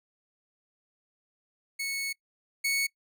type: tone pair in turn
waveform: sawtooth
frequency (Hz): 2206 / 2216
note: C#7 / C#7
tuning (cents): -9 / -1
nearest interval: unison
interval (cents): 8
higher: second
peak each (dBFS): -27 / -22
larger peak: second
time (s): 1.79-2.13 / 2.64-2.87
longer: first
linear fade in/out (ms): 10
effects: noise-tail reverb RT60 0.1 s tail -24 dB re dry